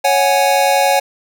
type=chord; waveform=square; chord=C# suspended fourth; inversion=none; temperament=equal; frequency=554.4 / 740 / 830.6 Hz; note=C#5 / F#5 / G#5; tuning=0 / 0 / 0 cents; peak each=-16 dBFS; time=0.04-1 s; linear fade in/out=10 ms; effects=none